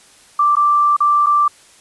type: tone with dropouts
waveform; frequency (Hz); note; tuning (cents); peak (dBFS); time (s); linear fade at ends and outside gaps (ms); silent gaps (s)
sine; 1174.7; D6; 0; -10; 0.39-1.48; 5; 0.555-0.567 / 0.966-1.004 / 1.262-1.267
effects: white hiss -47 dBFS RMS until 1.8 s + resampled to 24000 Hz